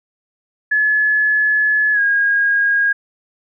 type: tone with pitch glide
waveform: sine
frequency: 1710 to 1632.8 Hz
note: A6 to G#6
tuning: -50 to -30 cents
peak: -12 dBFS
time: 0.71-2.93 s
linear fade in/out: 10 ms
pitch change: -80 cents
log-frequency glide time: 1.93-2 s
effects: none